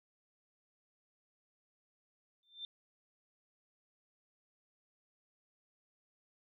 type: tone with exponential growth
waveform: sine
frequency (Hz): 3571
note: A7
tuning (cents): +25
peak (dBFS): -38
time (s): 2.43-2.65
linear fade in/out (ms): 1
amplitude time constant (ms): 47
effects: none